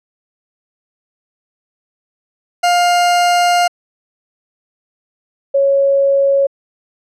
40% pulse / sine tone pair in turn, 705 / 553 Hz, F5 / C#5, +16 / -4 cents, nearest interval major third, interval 420 cents, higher first, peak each -9 dBFS, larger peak neither, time 2.63-3.68 / 5.54-6.47 s, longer first, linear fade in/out 10 ms, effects low-pass 9000 Hz 12 dB/octave

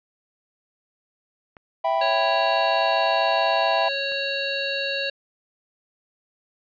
clicks, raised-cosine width 0.5 ms, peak -29 dBFS, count 2, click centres 1.568 / 4.12 s
triangle chord, E minor, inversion none, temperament equal, 659.3 / 784 / 987.8 Hz, E5 / G5 / B5, 0 / 0 / 0 cents, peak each -21 / -22 / -24 dBFS, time 1.84-3.89 s, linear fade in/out 10 ms
harmonic tone, 552 Hz, C#5, 7 cents flat, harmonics 1 / 3 / 5 / 7 / 8, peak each -29 / -30 / -29 / -31 / -32 dBFS, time 2.01-5.1 s, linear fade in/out 5 ms
effects resampled to 11025 Hz

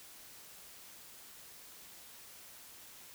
silence, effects white hiss -54 dBFS RMS until 3.14 s

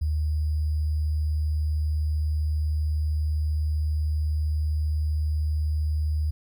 sine tone with sample-and-hold, 76.3 Hz, D#2, 33 cents flat, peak -22 dBFS, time 0.01-6.31 s, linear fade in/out 10 ms, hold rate 4900 Hz, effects none

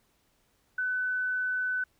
sine tone, 1504 Hz, F#6, 28 cents sharp, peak -27 dBFS, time 0.78-1.84 s, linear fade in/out 5 ms, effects pink hiss -70 dBFS RMS until 1.99 s

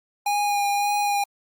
square tone with vibrato, 816 Hz, G#5, 31 cents flat, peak -21 dBFS, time 0.26-1.24 s, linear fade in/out 5 ms, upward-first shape sine, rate 1.8 Hz, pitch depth 16 cents each way, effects Opus 48 kbps

